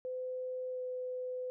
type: tone with pitch glide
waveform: sine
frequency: 509 to 505.2 Hz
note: C5 to B4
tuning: -48 to +39 cents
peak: -36 dBFS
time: 0.05-1.5 s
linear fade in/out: 0 ms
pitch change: -13 cents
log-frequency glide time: 0.7-0.81 s
effects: none